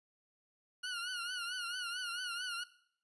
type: tone with vibrato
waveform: 20% pulse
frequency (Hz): 1439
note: F#6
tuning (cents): -49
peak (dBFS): -33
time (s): 0.83-2.64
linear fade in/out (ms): 10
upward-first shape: triangle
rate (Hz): 4.5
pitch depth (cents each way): 95
effects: noise-tail reverb RT60 0.6 s tail -17 dB re dry + resampled to 24000 Hz